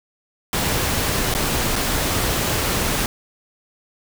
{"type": "noise with dropouts", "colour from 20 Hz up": "pink", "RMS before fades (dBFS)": -21, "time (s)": [0.53, 3.06], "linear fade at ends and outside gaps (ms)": 1, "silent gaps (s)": [[1.34, 1.349], [1.757, 1.762]], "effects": []}